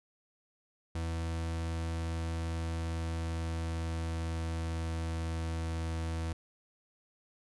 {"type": "tone with pitch glide", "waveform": "40% pulse", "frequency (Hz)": [82.41, 81.84], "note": ["E2", "E2"], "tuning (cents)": [0, -12], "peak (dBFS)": -32, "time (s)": [0.95, 6.33], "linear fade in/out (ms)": 5, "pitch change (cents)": -12, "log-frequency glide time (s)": [2.64, 5.61], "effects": ["resampled to 24000 Hz"]}